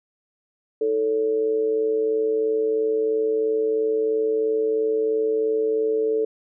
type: tone with amplitude modulation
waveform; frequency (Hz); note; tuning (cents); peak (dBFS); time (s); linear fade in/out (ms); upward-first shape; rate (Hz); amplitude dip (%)
sine; 440; A4; 0; -16; 0.81-6.25; 5; sine; 123; 60
effects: none